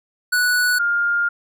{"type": "tone pair in turn", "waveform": ["square", "sine"], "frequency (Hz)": [1476, 1408.4], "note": ["F#6", "F6"], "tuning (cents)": [-5, 14], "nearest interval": "minor second", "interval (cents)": 81, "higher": "first", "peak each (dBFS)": -16, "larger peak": "neither", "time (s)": [[0.32, 0.79], [0.79, 1.29]], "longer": "second", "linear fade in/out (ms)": 10, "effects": []}